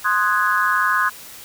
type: chord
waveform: sine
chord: Ab dominant seventh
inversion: first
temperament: equal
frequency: 1046.5 / 1244.5 / 1480 / 1661.2 Hz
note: C6 / Eb6 / Gb6 / Ab6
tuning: 0 / 0 / 0 / 0 cents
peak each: -21 dBFS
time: 0.04-1.1 s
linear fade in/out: 20 ms
effects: white hiss -39 dBFS RMS until 1.44 s